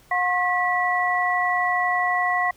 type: tone cluster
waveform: sine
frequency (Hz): 721 / 1078 / 1952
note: F#5 / C#6 / B6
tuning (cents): -45 / -49 / -21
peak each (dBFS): -23 / -25 / -23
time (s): 0.11-2.51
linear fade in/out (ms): 5
effects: pink hiss -55 dBFS RMS until 2.56 s